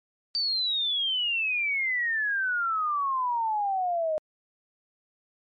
sine exponential sweep, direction down, 4644 to 610 Hz, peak -24 dBFS, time 0.35-4.18 s, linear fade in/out 0 ms, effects MP3 48 kbps

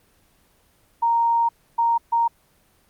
sine tone bursts at uneven times, 930 Hz, A#5, 4 cents flat, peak -16 dBFS, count 3, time 1.02-1.49 / 1.78-1.98 / 2.12-2.28 s, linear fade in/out 10 ms, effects pink hiss -60 dBFS RMS until 2.89 s + Opus 24 kbps

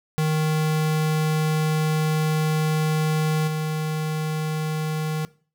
square tone with level steps, 155.56 Hz, D#3, in tune, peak -20 / -24 dBFS, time 0.18-5.25 s, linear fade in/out 0 ms, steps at 3.47 s, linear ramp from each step 10 ms, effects noise-tail reverb RT60 0.4 s tail -20 dB re dry

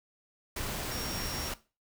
sine tone in noise, 5570 Hz, F8, 5 cents flat, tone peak -40 dBFS, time 0.91-1.49 s, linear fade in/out 5 ms, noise pink, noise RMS -36 dBFS, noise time 0.56-1.54 s, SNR -7 dB, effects noise-tail reverb RT60 0.3 s tail -17 dB re dry

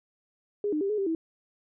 sine tone with pitch steps, 411.4 / 303.9 / 395 / 423.9 / 392 / 325.1 Hz, G#4 / D#4 / G4 / G#4 / G4 / E4, -16 / -41 / +13 / +35 / 0 / -24 cents, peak -25 dBFS, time 0.64-1.15 s, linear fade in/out 2 ms, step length 85 ms, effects none

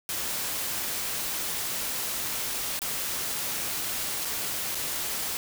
white noise with dropouts, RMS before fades -31 dBFS, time 0.09-5.37 s, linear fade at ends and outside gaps 0 ms, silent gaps 2.791-2.818 / 4.249-4.253 / 4.747-4.753 s, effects none

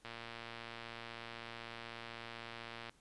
click train, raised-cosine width 0.3 ms, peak -30 dBFS, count 331, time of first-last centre 0.05-2.895 s, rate 116 Hz, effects pink hiss -69 dBFS RMS until 3 s + resampled to 24000 Hz

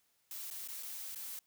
blue noise with dropouts, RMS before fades -44 dBFS, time 0.31-1.39 s, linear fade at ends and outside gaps 1 ms, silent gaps 0.502-0.51 / 0.676-0.686 / 0.827-0.831 / 1.148-1.158 s, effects white hiss -75 dBFS RMS until 1.46 s

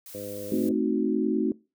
blue noise, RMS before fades -44 dBFS, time 0.06-0.69 s, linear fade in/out 2 ms
harmonic tone, 101.7 Hz, G#2, 36 cents flat, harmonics 1 / 2 / 3 / 4 / 5 / 6, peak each -46 / -44 / -42 / -44 / -36 / -47 dBFS, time 0.14-0.72 s, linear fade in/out 10 ms
sine chord, A diminished seventh, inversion none, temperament equal, 220 / 261.6 / 311.1 / 370 Hz, A3 / C4 / Eb4 / Gb4, 0 / 0 / 0 / 0 cents, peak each -28 dBFS, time 0.52-1.52 s, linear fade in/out 2 ms
effects noise-tail reverb RT60 0.3 s tail -23 dB re dry

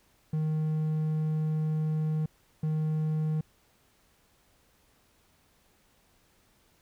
triangle tone bursts at uneven times, 155.56 Hz, D#3, in tune, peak -24 dBFS, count 2, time 0.33-2.26 / 2.63-3.41 s, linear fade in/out 5 ms, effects pink hiss -66 dBFS RMS until 6.81 s

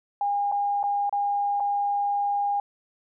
sine tone with dropouts, 811 Hz, G#5, 41 cents flat, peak -22 dBFS, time 0.21-2.6 s, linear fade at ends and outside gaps 2 ms, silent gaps 0.516-0.522 / 0.83-0.838 / 1.095-1.126 / 1.6-1.604 s, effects none

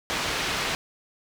white low-pass noise, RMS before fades -28 dBFS, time 0.1-0.75 s, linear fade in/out 0 ms, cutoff 3600 Hz, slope 12 dB/octave, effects none

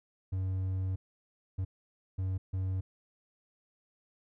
triangle tone bursts at uneven times, 94.1 Hz, F#2, 30 cents sharp, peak -28 dBFS, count 4, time 0.32-0.96 / 1.58-1.65 / 2.18-2.38 / 2.53-2.81 s, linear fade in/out 10 ms, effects none

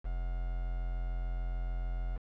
triangle tone with quantisation, 43.39 Hz, F1, 10 cents flat, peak -30 dBFS, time 0.04-2.18 s, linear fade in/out 20 ms, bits 8, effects low-pass 2000 Hz 12 dB/octave

